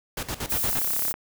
pink noise with tremolo, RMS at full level -30 dBFS, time 0.17-0.79 s, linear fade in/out 5 ms, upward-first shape square, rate 8.6 Hz, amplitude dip 80%
violet noise, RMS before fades -26 dBFS, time 0.49-1.13 s, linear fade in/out 20 ms
click train, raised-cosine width 0.5 ms, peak -20 dBFS, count 17, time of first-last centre 0.67-1.141 s, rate 34 Hz
effects none

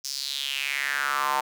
square tone with high-pass filter sweep, 69.2 Hz, C#2, 2 cents flat, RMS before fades -28 dBFS, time 0.04-1.41 s, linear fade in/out 10 ms, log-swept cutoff 5600 to 880 Hz, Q 4.6, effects none

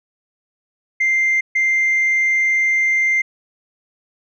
sine tone bursts at uneven times, 2093 Hz, C7, in tune, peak -12 dBFS, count 2, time 1-1.41 / 1.55-3.22 s, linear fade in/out 10 ms, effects tanh soft clip ceiling -11 dBFS

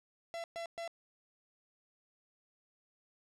45% pulse tone bursts, 674 Hz, E5, 38 cents sharp, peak -39 dBFS, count 3, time 0.34-0.877 s, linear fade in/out 0 ms, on 99 ms, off 120 ms, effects low-pass 7000 Hz 12 dB/octave

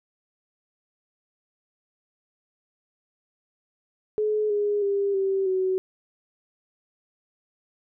sine tone with pitch steps, 425.9 / 412.6 / 399.7 / 387.2 / 375.1 Hz, G#4 / G#4 / G4 / G4 / F#4, +44 / -11 / +34 / -21 / +24 cents, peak -21 dBFS, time 4.18-5.78 s, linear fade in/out 0 ms, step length 320 ms, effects none

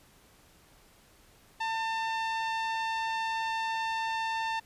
sawtooth tone with low-pass filter, 897 Hz, A5, 33 cents sharp, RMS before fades -32 dBFS, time 1.6-4.6 s, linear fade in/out 10 ms, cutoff 3900 Hz, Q 0.84, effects pink hiss -60 dBFS RMS until 4.65 s + resampled to 32000 Hz

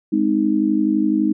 sine chord, Ab major, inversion none, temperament just, 207.7 / 259.6 / 311.5 Hz, Ab3 / C4 / Eb4, 0 / -13 / +2 cents, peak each -20 / -22 / -17 dBFS, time 0.12-1.33 s, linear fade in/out 10 ms, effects none

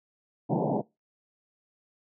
pink band-pass noise, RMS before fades -27 dBFS, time 0.49-0.82 s, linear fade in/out 20 ms, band 130 to 910 Hz, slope 96 dB/octave, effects noise-tail reverb RT60 0.2 s tail -20 dB re dry

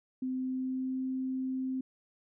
sine tone with pitch glide, 257.9 to 260.6 Hz, C4 to C4, -25 to -7 cents, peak -31 dBFS, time 0.22-1.81 s, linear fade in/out 5 ms, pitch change +18 cents, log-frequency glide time 0.32-1.04 s, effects none

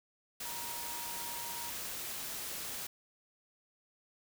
sine tone in noise, 943 Hz, A#5, 20 cents sharp, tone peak -46 dBFS, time 0.45-1.7 s, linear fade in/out 5 ms, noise white, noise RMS -41 dBFS, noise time 0.4-2.87 s, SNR -8 dB, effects none

